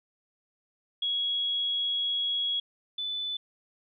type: tone pair in turn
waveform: sine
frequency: 3328 / 3497 Hz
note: G#7 / A7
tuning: +3 / -11 cents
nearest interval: minor second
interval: 86 cents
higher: second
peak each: -26 / -30 dBFS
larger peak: first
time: 1.02-2.6 / 2.98-3.37 s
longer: first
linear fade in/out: 5 ms
effects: none